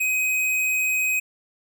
sine tone with hard clipping, 2519 Hz, D#7, 21 cents sharp, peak -21 dBFS, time 0-1.2 s, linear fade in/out 10 ms, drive 18 dB, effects none

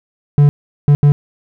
triangle tone bursts at uneven times, 144.9 Hz, D3, 23 cents flat, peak -3 dBFS, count 3, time 0.38-0.49 / 0.88-0.95 / 1.03-1.12 s, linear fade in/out 0 ms, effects none

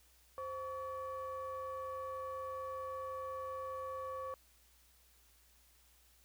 triangle ring-modulated tone, 304.4 Hz, D#4, 38 cents flat, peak -35 dBFS, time 0.38-4.34 s, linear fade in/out 0 ms, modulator 828 Hz, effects added 60 Hz sine -69 dBFS peak until 6.24 s + white hiss -68 dBFS RMS until 6.24 s

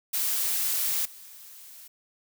blue noise with level steps, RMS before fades -27 / -47 dBFS, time 0.13-1.88 s, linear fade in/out 10 ms, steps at 1.05 s, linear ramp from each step 5 ms, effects none

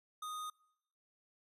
sine tone with sample-and-hold, 1244.5 Hz, D#6, in tune, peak -40 dBFS, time 0.22-0.5 s, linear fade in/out 5 ms, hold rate 4900 Hz, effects noise-tail reverb RT60 0.8 s tail -25 dB re dry + resampled to 32000 Hz

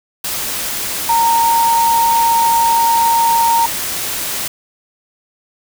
sine tone in noise, 924 Hz, A#5, 16 cents flat, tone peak -10 dBFS, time 1.09-3.66 s, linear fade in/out 5 ms, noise white, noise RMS -21 dBFS, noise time 0.24-4.48 s, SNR +8 dB, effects none

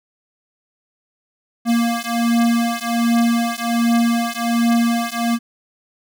square beating tone pair, 233.1 / 234.4 Hz, A#3 / A#3, 0 / +10 cents, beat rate 1.3 Hz, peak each -19 dBFS, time 1.65-5.39 s, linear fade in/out 50 ms, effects none

